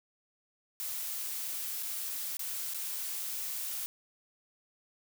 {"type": "noise with dropouts", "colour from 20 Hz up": "blue", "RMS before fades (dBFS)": -37, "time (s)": [0.8, 3.86], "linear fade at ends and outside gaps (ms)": 0, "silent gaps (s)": [[1.827, 1.831], [2.369, 2.393], [2.737, 2.745]], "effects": []}